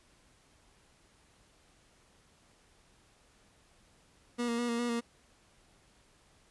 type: tone with vibrato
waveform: 30% pulse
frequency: 237.3 Hz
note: A#3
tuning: 31 cents sharp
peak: -28 dBFS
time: 4.38-5.01 s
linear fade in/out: 20 ms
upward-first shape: square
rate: 4.9 Hz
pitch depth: 24 cents each way
effects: pink hiss -65 dBFS RMS until 6.5 s + resampled to 24000 Hz